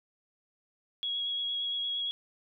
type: tone with vibrato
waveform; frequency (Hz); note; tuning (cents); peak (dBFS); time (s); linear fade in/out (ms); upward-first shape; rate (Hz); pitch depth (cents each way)
sine; 3322; G#7; 0; -30; 1.03-2.11; 0; sine; 8.7; 13
effects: none